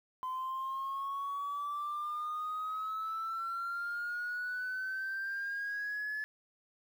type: exponential sweep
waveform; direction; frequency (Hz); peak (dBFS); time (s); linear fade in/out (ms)
sine; up; 1023 to 1722; -33; 0.23-6.24; 0
effects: tanh soft clip ceiling -32 dBFS + 10-bit